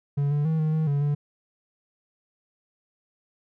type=tone with pitch steps; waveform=triangle; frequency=142.4 / 146.3 / 159.6 / 155.7 / 157.7 / 142.6 / 145.5 Hz; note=C#3 / D3 / D#3 / D#3 / D#3 / C#3 / D3; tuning=+47 / -6 / +44 / +2 / +24 / +49 / -16 cents; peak=-19 dBFS; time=0.17-1.15 s; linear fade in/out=10 ms; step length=140 ms; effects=none

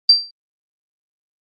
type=tone with exponential decay; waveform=sine; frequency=4699 Hz; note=D8; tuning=in tune; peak=-3 dBFS; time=0.09-0.31 s; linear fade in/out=5 ms; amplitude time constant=46 ms; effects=Opus 32 kbps

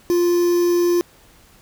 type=tone with quantisation; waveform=triangle; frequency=349.2 Hz; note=F4; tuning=in tune; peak=-12 dBFS; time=0.1-1.01 s; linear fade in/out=0 ms; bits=5; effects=pink hiss -51 dBFS RMS until 1.61 s

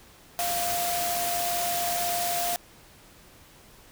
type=tone in noise; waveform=sine; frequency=698.5 Hz; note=F5; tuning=in tune; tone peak=-28 dBFS; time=0.39-2.56 s; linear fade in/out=0 ms; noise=white; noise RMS=-30 dBFS; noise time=0.39-2.56 s; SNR=-1 dB; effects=pink hiss -53 dBFS RMS until 3.91 s

